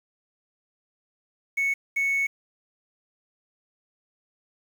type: tone pair in turn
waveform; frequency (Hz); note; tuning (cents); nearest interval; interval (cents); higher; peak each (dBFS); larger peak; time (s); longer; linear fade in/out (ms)
triangle; 2212 / 2212; C#7 / C#7; -4 / -4; unison; 0; neither; -19; neither; 1.57-1.74 / 1.96-2.27; second; 10
effects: tanh soft clip ceiling -17 dBFS + 8-bit